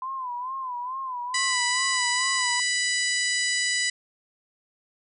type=tone with vibrato; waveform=sine; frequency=1018 Hz; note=C6; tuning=48 cents flat; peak=-29 dBFS; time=0.02-2.6 s; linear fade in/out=2 ms; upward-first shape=sine; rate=2.3 Hz; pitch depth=93 cents each way
type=harmonic tone; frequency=987.8 Hz; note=B5; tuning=in tune; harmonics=2 / 3 / 4 / 5 / 6 / 7 / 8 / 9; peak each=-26 / -33 / -33 / -30 / -37 / -34 / -32 / -36 dBFS; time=1.34-3.9 s; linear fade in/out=5 ms
effects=none